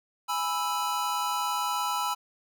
square chord, E major, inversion first, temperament equal, 830.6 / 987.8 / 1318.5 Hz, G#5 / B5 / E6, 0 / 0 / 0 cents, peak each -34 / -31 / -32 dBFS, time 0.28-2.15 s, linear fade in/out 20 ms, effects none

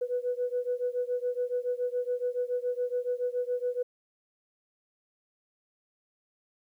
sine beating tone pair, 490.4 / 497.5 Hz, B4 / B4, -12 / +13 cents, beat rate 7.1 Hz, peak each -30 / -31 dBFS, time 0.01-3.83 s, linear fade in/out 10 ms, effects tanh soft clip ceiling -20 dBFS + 11-bit

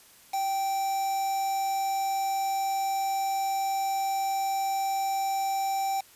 triangle tone with quantisation, 780 Hz, G5, 9 cents flat, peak -24 dBFS, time 0.33-6.01 s, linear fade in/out 10 ms, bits 6, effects white hiss -55 dBFS RMS until 6.15 s + resampled to 32000 Hz

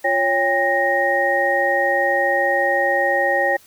sine tone cluster, 350 / 554 / 799 / 1867 Hz, F4 / C#5 / G5 / A#6, +4 / -1 / +33 / +2 cents, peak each -28 / -20 / -21 / -19 dBFS, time 0.04-3.57 s, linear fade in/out 10 ms, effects white hiss -50 dBFS RMS until 3.66 s

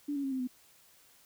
sine tone with pitch steps, 290 / 280 / 270.3 / 260.9 / 251.9 Hz, D4 / C#4 / C#4 / C4 / B3, -22 / +18 / -44 / -5 / +34 cents, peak -31 dBFS, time 0.08-0.475 s, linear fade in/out 10 ms, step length 79 ms, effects white hiss -62 dBFS RMS until 1.25 s

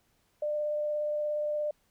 sine tone with vibrato, 598 Hz, D5, 31 cents sharp, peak -28 dBFS, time 0.42-1.71 s, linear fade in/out 5 ms, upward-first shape triangle, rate 17 Hz, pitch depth 11 cents each way, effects pink hiss -71 dBFS RMS until 1.9 s

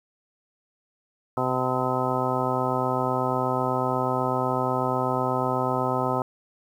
harmonic tone, 128.1 Hz, C3, 36 cents flat, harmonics 1 / 2 / 3 / 4 / 5 / 6 / 7 / 8 / 10, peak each -31 / -31 / -31 / -31 / -31 / -31 / -31 / -31 / -31 dBFS, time 1.37-6.22 s, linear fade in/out 2 ms, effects 9-bit

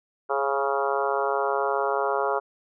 harmonic tone with a mistuned harmonic, 138.59 Hz, C#3, in tune, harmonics 3 / 4 / 5 / 6 / 7 / 8 / 9 / 10, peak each -28 / -29 / -30 / -31 / -31 / -32 / -33 / -33 dBFS, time 0.29-2.4 s, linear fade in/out 20 ms, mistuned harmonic 4, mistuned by -15 cents, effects none

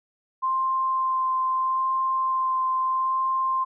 sine tone with vibrato, 1046.5 Hz, C6, in tune, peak -21 dBFS, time 0.42-3.65 s, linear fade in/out 20 ms, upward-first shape sine, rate 0.77 Hz, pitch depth 9 cents each way, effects none

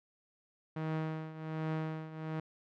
sawtooth tone with tremolo, 158 Hz, D#3, 27 cents sharp, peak -28 dBFS, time 0.76-2.4 s, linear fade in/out 5 ms, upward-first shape triangle, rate 1.3 Hz, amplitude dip 80%, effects low-pass 2000 Hz 12 dB/octave

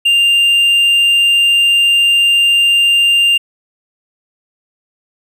triangle tone, 2794 Hz, F7, in tune, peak -6 dBFS, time 0.05-3.38 s, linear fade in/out 10 ms, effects none

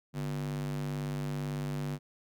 square tone with high-pass filter, 49 Hz, G1, in tune, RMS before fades -35 dBFS, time 0.13-1.99 s, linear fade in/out 50 ms, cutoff 170 Hz, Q 3.9, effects none

